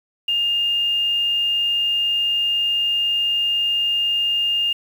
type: tone with quantisation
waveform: sine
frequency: 2818 Hz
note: F7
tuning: 15 cents sharp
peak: -17 dBFS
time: 0.28-4.73 s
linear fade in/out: 5 ms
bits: 7
effects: none